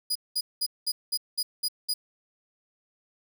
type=tone bursts; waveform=sawtooth; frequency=4924 Hz; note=D#8; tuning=19 cents flat; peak=-22 dBFS; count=8; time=0.1-1.94 s; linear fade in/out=10 ms; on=55 ms; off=200 ms; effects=none